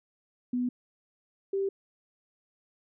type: tone pair in turn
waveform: sine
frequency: 247.4 / 391.3 Hz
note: B3 / G4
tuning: +3 / -3 cents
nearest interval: minor sixth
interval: 794 cents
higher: second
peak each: -26 dBFS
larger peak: neither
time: 0.53-0.69 / 1.53-1.69 s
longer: neither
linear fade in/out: 5 ms
effects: none